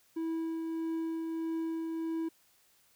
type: tone with tremolo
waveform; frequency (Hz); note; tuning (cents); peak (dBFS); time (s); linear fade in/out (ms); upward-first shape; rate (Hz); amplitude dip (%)
triangle; 326.2; E4; -18; -29; 0.16-2.29; 10; triangle; 1.6; 30
effects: white hiss -67 dBFS RMS until 2.95 s